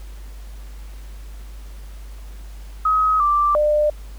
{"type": "tone with pitch steps", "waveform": "sine", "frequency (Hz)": [1269, 1175, 599], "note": ["D#6", "D6", "D5"], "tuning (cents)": [34, 1, 34], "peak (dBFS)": -14, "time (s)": [2.85, 3.9], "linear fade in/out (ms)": 5, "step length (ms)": 350, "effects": ["added 50 Hz sine -33 dBFS peak until 4.18 s", "pink hiss -49 dBFS RMS until 4.18 s"]}